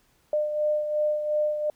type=beating tone pair; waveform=sine; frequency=602 / 604.8 Hz; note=D5 / D#5; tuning=+43 / -49 cents; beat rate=2.8 Hz; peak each=-23 / -32 dBFS; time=0.33-1.7 s; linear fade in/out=2 ms; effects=pink hiss -65 dBFS RMS until 1.75 s